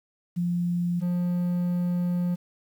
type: tone pair in turn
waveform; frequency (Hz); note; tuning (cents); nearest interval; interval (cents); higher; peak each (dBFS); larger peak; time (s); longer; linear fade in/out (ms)
sine / triangle; 174.61 / 176.64; F3 / F3; 0 / +20; unison; 20; second; -23 / -21; second; 0.36-1.01 / 1.01-2.36; second; 20
effects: 9-bit